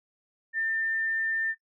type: tone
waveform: sine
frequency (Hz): 1796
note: A6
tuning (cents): +35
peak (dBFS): -26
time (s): 0.53-1.55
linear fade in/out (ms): 50
effects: noise-tail reverb RT60 0.1 s tail -19 dB re dry